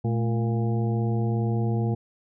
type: harmonic tone with a mistuned harmonic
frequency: 116.54 Hz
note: A#2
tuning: in tune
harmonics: 1 / 2 / 3 / 4 / 6 / 7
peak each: -23 / -29 / -33 / -35 / -39 / -40 dBFS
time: 0.04-1.95 s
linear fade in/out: 10 ms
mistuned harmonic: 2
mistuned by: -110 cents
effects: none